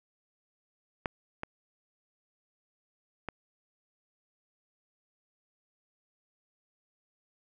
clicks, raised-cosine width 0.5 ms, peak -15 / -20 / -20 dBFS, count 3, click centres 1.058 / 1.434 / 3.287 s, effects none

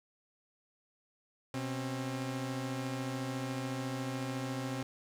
sawtooth tone pair together, 127.12 / 268.2 Hz, C3 / C4, -50 / +43 cents, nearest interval octave + minor second, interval 1293 cents, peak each -34 / -34 dBFS, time 1.54-4.83 s, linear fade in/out 2 ms, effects low-pass 10000 Hz 12 dB/octave + 10-bit

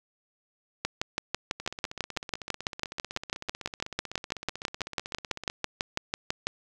two click trains, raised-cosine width 0.2 ms, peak -10 / -20 dBFS, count 35 / 63, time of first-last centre 0.85-6.47 / 1.6-5.499 s, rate 6.05 / 15.9 Hz, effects none

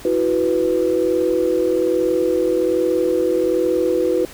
sine chord, E suspended second, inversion none, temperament just, 329.6 / 370.8 / 494.4 Hz, E4 / F#4 / B4, 0 / +4 / +2 cents, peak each -20 / -19 / -18 dBFS, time 0.05-4.25 s, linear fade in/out 2 ms, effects tanh soft clip ceiling -6 dBFS + pink hiss -39 dBFS RMS until 4.33 s

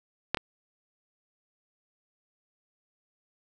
clicks, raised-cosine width 0.3 ms, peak -8 / -16 dBFS, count 2, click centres 0.346 / 0.372 s, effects none

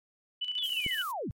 sine tone with tremolo, 2977 Hz, F#7, 10 cents sharp, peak -29 dBFS, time 0.41-1.03 s, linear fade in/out 10 ms, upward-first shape square, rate 14 Hz, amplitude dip 60%
sine linear sweep, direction down, 3588 to 73.7 Hz, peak -32 dBFS, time 0.58-1.31 s, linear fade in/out 0 ms
violet noise, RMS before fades -43 dBFS, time 0.63-1.12 s, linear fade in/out 10 ms
click, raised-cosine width 3 ms, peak -25 dBFS, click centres 0.864 s
effects MP3 64 kbps

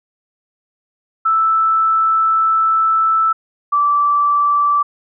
sine tone pair in turn, 1318.5 / 1162.7 Hz, E6 / D6, 0 / -18 cents, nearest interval major second, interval 218 cents, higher first, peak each -11 dBFS, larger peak neither, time 1.25-3.33 / 3.72-4.83 s, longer first, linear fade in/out 10 ms, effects none

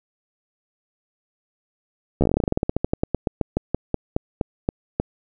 slowing click train, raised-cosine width 2 ms, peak -6 dBFS, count 30, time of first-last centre 2.21-5 s, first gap 13 ms, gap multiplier 1.12, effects none

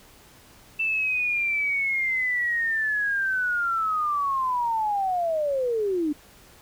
sine linear sweep, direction down, 2665 to 286.2 Hz, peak -22 dBFS, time 0.79-6.13 s, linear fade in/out 10 ms, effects pink hiss -52 dBFS RMS until 6.61 s

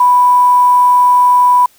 sine tone with quantisation, 987.8 Hz, B5, in tune, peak -5 dBFS, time 0-1.66 s, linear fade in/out 5 ms, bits 5, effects white hiss -49 dBFS RMS until 1.78 s

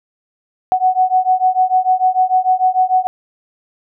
sine beating tone pair, 740 / 746.7 Hz, F#5 / F#5, 0 / +16 cents, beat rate 6.7 Hz, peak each -14 dBFS, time 0.72-3.07 s, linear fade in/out 0 ms, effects none

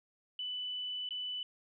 sine tone with dropouts, 2988 Hz, F#7, 16 cents sharp, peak -36 dBFS, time 0.39-1.43 s, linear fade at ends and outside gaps 2 ms, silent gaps 1.09-1.107 s, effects none

